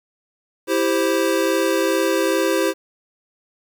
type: chord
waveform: square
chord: C major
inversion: first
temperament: equal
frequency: 329.6 / 392 / 523.3 Hz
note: E4 / G4 / C5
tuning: 0 / 0 / 0 cents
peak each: -22 dBFS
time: 0.67-2.74 s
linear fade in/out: 50 ms
effects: 8-bit